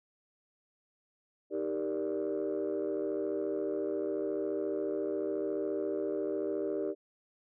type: chord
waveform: sine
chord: Eb major seventh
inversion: none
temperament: equal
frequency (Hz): 311.1 / 392 / 466.2 / 587.3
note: Eb4 / G4 / Bb4 / D5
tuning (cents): 0 / 0 / 0 / 0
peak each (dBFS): -36 / -33 / -37 / -37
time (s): 1.5-6.95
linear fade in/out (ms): 50
effects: tanh soft clip ceiling -25 dBFS